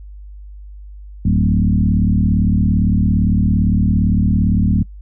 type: tone with frequency modulation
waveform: sine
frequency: 138.59 Hz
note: C#3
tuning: in tune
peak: -11 dBFS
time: 1.25-4.83 s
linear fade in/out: 5 ms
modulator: 37.6 Hz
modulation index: 2.6
effects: noise-tail reverb RT60 0.1 s tail -24 dB re dry + added 50 Hz sine -32 dBFS peak until 5.01 s